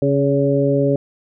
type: harmonic tone with a mistuned harmonic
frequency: 139.2 Hz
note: C#3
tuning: 8 cents sharp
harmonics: 1 / 2 / 3 / 4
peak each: -19 / -19 / -19 / -19 dBFS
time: 0.02-0.96 s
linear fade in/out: 2 ms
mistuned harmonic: 4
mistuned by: +24 cents
effects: none